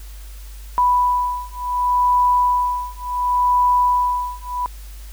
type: beating tone pair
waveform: sine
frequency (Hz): 987.8 / 988.49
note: B5 / B5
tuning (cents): 0 / +1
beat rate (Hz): 0.69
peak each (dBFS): -18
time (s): 0.78-4.66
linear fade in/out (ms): 0
effects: added 50 Hz sine -33 dBFS peak until 5.12 s + white hiss -46 dBFS RMS until 5.12 s